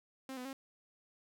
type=tone with pitch steps; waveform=sawtooth; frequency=264.8 / 251.2 / 269.5 Hz; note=C4 / B3 / C#4; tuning=+21 / +30 / -49 cents; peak=-38 dBFS; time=0.29-0.53 s; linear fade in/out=2 ms; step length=80 ms; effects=none